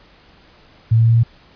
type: tone with pitch steps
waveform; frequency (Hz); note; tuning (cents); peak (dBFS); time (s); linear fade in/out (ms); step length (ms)
sine; 113 / 113.79 / 114.58 / 115.37 / 116.18; A2 / A#2 / A#2 / A#2 / A#2; +47 / -41 / -29 / -17 / -5; -9; 0.91-1.235; 10; 65
effects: pink hiss -49 dBFS RMS until 1.55 s + resampled to 11025 Hz